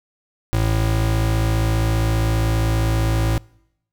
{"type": "tone pair together", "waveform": "square", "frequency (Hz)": [54.95, 110], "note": ["A1", "A2"], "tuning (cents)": [-2, 0], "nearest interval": "octave", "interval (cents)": 1202, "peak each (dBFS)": [-21, -19], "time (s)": [0.53, 3.38], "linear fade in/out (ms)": 0, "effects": ["noise-tail reverb RT60 0.8 s tail -25 dB re dry"]}